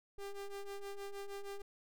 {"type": "ring-modulated tone", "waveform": "square", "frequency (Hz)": 198.8, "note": "G3", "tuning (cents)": 25, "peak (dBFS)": -40, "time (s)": [0.18, 1.62], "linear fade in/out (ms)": 5, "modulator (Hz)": 202, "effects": []}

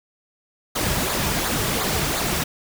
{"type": "noise with flanger", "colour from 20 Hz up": "pink", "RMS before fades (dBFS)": -23, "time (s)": [0.75, 2.44], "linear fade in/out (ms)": 10, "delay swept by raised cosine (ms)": [0.35, 3.95], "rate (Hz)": 2.8, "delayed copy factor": -0.6, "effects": []}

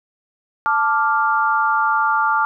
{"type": "chord", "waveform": "sine", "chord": "D minor", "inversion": "second", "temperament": "equal", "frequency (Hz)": [880, 1174.7, 1396.9], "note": ["A5", "D6", "F6"], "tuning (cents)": [0, 0, 0], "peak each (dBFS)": -19, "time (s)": [0.66, 2.45], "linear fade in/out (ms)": 0, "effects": []}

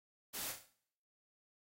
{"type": "noise with echo", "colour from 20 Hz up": "white", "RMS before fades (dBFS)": -43, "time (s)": [0.33, 0.53], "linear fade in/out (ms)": 20, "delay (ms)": 35, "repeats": 6, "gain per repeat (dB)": -6, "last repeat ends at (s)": 0.74, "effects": ["noise-tail reverb RT60 0.7 s tail -21 dB re dry", "AAC 48 kbps"]}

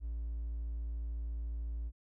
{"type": "tone with hard clipping", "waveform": "triangle", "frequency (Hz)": 57, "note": "A#1", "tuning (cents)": -38, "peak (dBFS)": -36, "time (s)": [0, 1.92], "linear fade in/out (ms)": 50, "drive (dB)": 4, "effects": []}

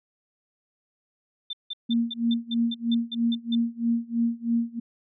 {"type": "tone bursts", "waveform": "sine", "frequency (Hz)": 3563, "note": "A7", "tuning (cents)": 21, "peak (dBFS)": -29, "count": 11, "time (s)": [1.5, 3.552], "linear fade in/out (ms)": 5, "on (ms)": 32, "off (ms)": 170}
{"type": "tone with tremolo", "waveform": "sine", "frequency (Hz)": 233.1, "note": "A#3", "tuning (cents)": 0, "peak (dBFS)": -19, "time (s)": [1.89, 4.8], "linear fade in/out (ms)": 10, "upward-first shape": "sine", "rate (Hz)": 3.1, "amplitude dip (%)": 95}
{"effects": []}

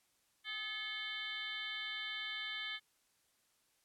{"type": "tone with frequency modulation", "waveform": "sine", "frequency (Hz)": 2637, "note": "E7", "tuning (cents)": 0, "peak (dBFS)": -39, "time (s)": [0.44, 2.8], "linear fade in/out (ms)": 50, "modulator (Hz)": 459, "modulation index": 2.4, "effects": ["white hiss -75 dBFS RMS until 3.84 s", "low-pass 12000 Hz 12 dB/octave"]}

